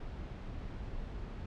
brown noise, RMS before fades -42 dBFS, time 0-1.46 s, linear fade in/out 5 ms, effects low-pass 4000 Hz 12 dB/octave

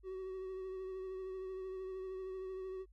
triangle tone with vibrato, 376.8 Hz, F#4, 32 cents sharp, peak -39 dBFS, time 0.03-2.86 s, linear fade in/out 50 ms, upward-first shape triangle, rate 13 Hz, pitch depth 28 cents each way, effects added 50 Hz sine -60 dBFS peak until 2.92 s

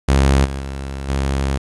sawtooth tone with level steps, 68 Hz, C#2, 33 cents flat, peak -7 / -19 / -21 / -13 dBFS, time 0.08-1.58 s, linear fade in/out 10 ms, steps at 0.44 / 0.59 / 1.08 s, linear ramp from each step 20 ms, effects resampled to 24000 Hz + 8-bit

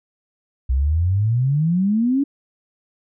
sine exponential sweep, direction up, 61.74 to 288 Hz, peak -15 dBFS, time 0.69-2.24 s, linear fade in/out 10 ms, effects none

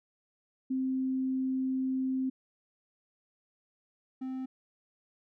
sine / triangle tone pair in turn, 261.6 / 260.5 Hz, C4 / C4, 0 / -7 cents, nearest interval unison, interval 7 cents, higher first, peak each -28 / -32 dBFS, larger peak first, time 0.7-2.3 / 4.21-4.46 s, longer first, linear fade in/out 10 ms, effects none

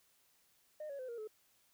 sine tone with pitch steps, 610 / 559.4 / 512.9 / 470.4 / 431.3 Hz, D#5 / C#5 / C5 / A#4 / A4, -34 / +16 / -35 / +16 / -35 cents, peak -40 dBFS, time 0.8-1.275 s, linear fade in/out 5 ms, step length 95 ms, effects tanh soft clip ceiling -40 dBFS + white hiss -72 dBFS RMS until 1.73 s

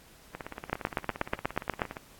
two click trains, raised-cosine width 0.5 ms, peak -11 / -22 dBFS, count 10 / 29, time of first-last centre 0.73-1.818 / 0.35-1.968 s, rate 8.27 / 17.3 Hz, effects pink hiss -56 dBFS RMS until 2.19 s + AAC 64 kbps

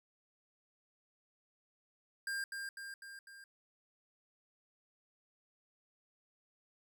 square tone with echo, 1600 Hz, G6, 35 cents sharp, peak -37 dBFS, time 2.27-2.44 s, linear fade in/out 2 ms, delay 250 ms, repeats 4, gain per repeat -4 dB, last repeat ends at 3.44 s, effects none

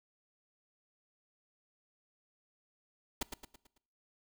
pink noise with echo, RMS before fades -34 dBFS, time 3.21-3.23 s, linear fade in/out 5 ms, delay 110 ms, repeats 5, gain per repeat -7 dB, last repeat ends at 3.78 s, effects noise-tail reverb RT60 0.7 s tail -22 dB re dry

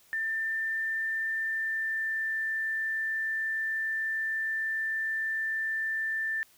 sine tone with pitch glide, 1788 to 1776.7 Hz, A6 to A6, +27 to +16 cents, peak -28 dBFS, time 0.13-6.43 s, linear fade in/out 0 ms, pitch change -11 cents, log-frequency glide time 1.36-2.37 s, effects white hiss -61 dBFS RMS until 6.57 s

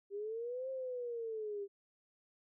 sine linear two-way sweep, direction up then down, 394.2 to 532 to 394.2 Hz, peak -38 dBFS, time 0.1-1.68 s, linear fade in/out 50 ms, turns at 0.7 s, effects none

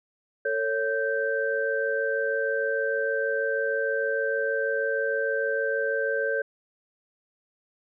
sine tone cluster, 448.6 / 555 / 1560 Hz, A4 / C#5 / G6, +34 / +2 / -9 cents, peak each -28 dBFS, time 0.45-6.42 s, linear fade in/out 5 ms, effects none

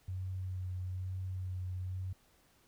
sine tone with vibrato, 92.5 Hz, F#2, in tune, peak -36 dBFS, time 0.08-2.13 s, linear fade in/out 5 ms, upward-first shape sine, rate 1.1 Hz, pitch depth 18 cents each way, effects pink hiss -68 dBFS RMS until 2.67 s

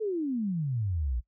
sine exponential sweep, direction down, 453.3 to 55 Hz, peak -27 dBFS, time 0-1.21 s, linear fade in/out 20 ms, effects noise-tail reverb RT60 0.1 s tail -20 dB re dry

